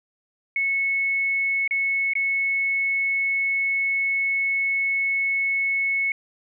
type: tone with dropouts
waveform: sine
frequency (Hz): 2200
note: C#7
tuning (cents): -14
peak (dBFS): -20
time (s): 0.56-6.12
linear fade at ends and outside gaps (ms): 2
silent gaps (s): 1.677-1.709 / 2.135-2.153
effects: none